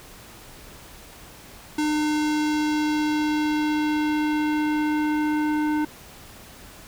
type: tone with low-pass filter sweep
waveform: square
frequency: 302.6 Hz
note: D#4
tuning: 48 cents flat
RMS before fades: -23 dBFS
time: 1.78-5.85 s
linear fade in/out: 5 ms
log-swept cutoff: 8500 to 1600 Hz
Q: 0.95
effects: pink hiss -45 dBFS RMS until 6.87 s